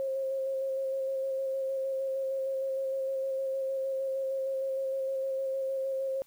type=tone with vibrato; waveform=sine; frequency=535 Hz; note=C5; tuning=38 cents sharp; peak=-29 dBFS; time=0-6.22 s; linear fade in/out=0 ms; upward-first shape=square; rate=6.5 Hz; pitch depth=13 cents each way; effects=white hiss -63 dBFS RMS until 6.26 s